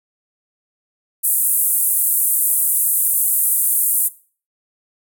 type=band-pass noise; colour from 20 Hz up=pink; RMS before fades=-17 dBFS; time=1.23-4.09 s; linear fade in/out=20 ms; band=8900 to 16000 Hz; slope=48 dB/octave; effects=noise-tail reverb RT60 0.4 s tail -18 dB re dry